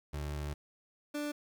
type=tone pair in turn; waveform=30% pulse; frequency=73.6 / 294.4 Hz; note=D2 / D4; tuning=+4 / +4 cents; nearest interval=2 octaves; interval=2400 cents; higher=second; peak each=-33 / -32 dBFS; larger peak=second; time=0.13-0.54 / 1.14-1.32 s; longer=first; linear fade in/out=10 ms; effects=10-bit